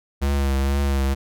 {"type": "tone with vibrato", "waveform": "square", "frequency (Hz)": 68.9, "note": "C#2", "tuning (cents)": -10, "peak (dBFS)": -19, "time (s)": [0.21, 1.15], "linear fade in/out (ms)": 20, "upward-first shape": "triangle", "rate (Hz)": 2.1, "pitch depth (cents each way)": 44, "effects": []}